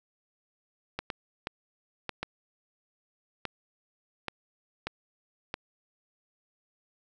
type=clicks; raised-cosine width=0.3 ms; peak=-16 dBFS; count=9; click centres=0.99 / 1.102 / 1.471 / 2.093 / 2.23 / 3.453 / 4.283 / 4.87 / 5.541 s; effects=none